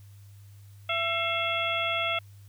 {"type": "harmonic tone with a mistuned harmonic", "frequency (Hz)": 670, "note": "E5", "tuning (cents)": 28, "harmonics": [1, 2, 3, 4, 5], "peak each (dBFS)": [-32, -32, -32, -32, -32], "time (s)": [0.89, 2.19], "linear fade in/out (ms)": 5, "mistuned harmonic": 3, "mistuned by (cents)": 110, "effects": ["added 100 Hz sine -47 dBFS peak until 2.48 s", "white hiss -63 dBFS RMS until 2.48 s"]}